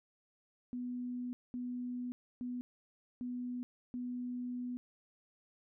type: tone bursts at uneven times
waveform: sine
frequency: 246.9 Hz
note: B3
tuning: in tune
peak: -37 dBFS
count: 5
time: 0.73-1.33 / 1.54-2.12 / 2.41-2.61 / 3.21-3.63 / 3.94-4.77 s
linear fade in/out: 0 ms
effects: none